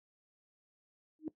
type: tone with exponential growth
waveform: sine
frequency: 311.1 Hz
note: D#4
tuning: in tune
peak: -31 dBFS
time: 1.19-1.28 s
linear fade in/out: 1 ms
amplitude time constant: 19 ms
effects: noise-tail reverb RT60 0.1 s tail -17 dB re dry + high-pass 100 Hz 12 dB/octave